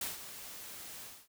white noise with ADSR envelope, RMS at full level -36 dBFS, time 0.01-1.28 s, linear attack 4 ms, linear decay 150 ms, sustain -11 dB, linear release 250 ms, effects none

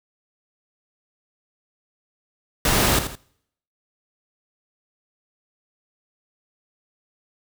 pink noise with echo, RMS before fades -19 dBFS, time 2.65-2.99 s, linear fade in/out 2 ms, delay 82 ms, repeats 2, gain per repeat -9 dB, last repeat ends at 3.154 s, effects noise-tail reverb RT60 0.7 s tail -24 dB re dry

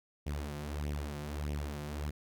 sawtooth tone with flanger, 73.42 Hz, D2, in tune, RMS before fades -38 dBFS, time 0.26-2.11 s, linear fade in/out 10 ms, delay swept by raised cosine 0.33 to 5.83 ms, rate 1.6 Hz, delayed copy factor +0.7, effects none

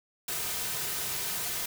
white noise with comb filter, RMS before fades -33 dBFS, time 0.28-1.66 s, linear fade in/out 5 ms, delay 3.6 ms, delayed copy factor -0.5, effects none

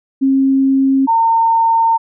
sine tone pair in turn, 269.1 / 910.9 Hz, C4 / A#5, +49 / -40 cents, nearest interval octave + major sixth, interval 2111 cents, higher second, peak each -9 dBFS, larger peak neither, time 0.21-1.07 / 1.07-1.98 s, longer second, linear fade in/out 20 ms, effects none

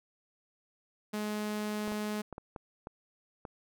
sawtooth tone, 211 Hz, G#3, 28 cents sharp, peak -29 dBFS, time 1.13-2.22 s, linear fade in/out 10 ms
clicks, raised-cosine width 1 ms, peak -27 dBFS, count 7, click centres 1.878 / 1.92 / 2.327 / 2.381 / 2.562 / 2.871 / 3.452 s
effects none

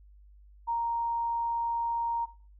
sine tone, 932.3 Hz, A#5, in tune, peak -27 dBFS, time 0.67-2.26 s, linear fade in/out 20 ms, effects noise-tail reverb RT60 0.4 s tail -17 dB re dry + added 50 Hz sine -52 dBFS peak until 2.59 s

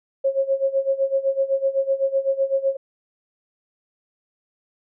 sine tone with tremolo, 542 Hz, C#5, 39 cents flat, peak -15 dBFS, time 0.24-2.77 s, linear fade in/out 10 ms, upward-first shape sine, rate 7.9 Hz, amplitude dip 85%, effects none

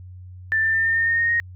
sine tone with pitch steps, 1772 / 1785.4 / 1798.8 / 1812.4 / 1826 / 1839.8 / 1853.7 / 1867.6 Hz, A6 / A6 / A6 / A#6 / A#6 / A#6 / A#6 / A#6, +12 / +25 / +38 / -49 / -36 / -23 / -10 / +3 cents, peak -17 dBFS, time 0.52-1.4 s, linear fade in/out 0 ms, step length 110 ms, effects added 91 Hz sine -37 dBFS peak until 1.55 s

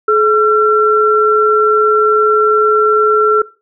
sine tone pair together, 427 / 1355.6 Hz, G#4 / E6, +48 / +48 cents, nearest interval octave + minor sixth, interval 2000 cents, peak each -10 dBFS, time 0.08-3.42 s, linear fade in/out 5 ms, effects noise-tail reverb RT60 0.3 s tail -19 dB re dry

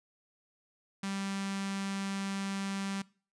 sawtooth tone with notch filter, 196 Hz, G3, in tune, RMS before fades -36 dBFS, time 1.03-3.02 s, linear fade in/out 5 ms, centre 470 Hz, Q 0.57, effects noise-tail reverb RT60 0.4 s tail -22 dB re dry + resampled to 22050 Hz

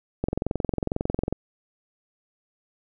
click train, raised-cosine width 2 ms, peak -11 dBFS, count 25, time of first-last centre 0.24-1.326 s, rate 22.1 Hz, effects none

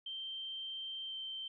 sine tone with pitch glide, 3136 to 3118 Hz, G7 to G7, 0 to -10 cents, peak -40 dBFS, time 0.06-1.48 s, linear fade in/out 5 ms, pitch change -10 cents, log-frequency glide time 1.07-1.14 s, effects none

